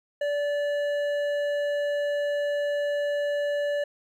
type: tone with hard clipping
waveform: sine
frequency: 580 Hz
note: D5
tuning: 22 cents flat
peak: -26 dBFS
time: 0.21-3.84 s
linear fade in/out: 5 ms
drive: 9 dB
effects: none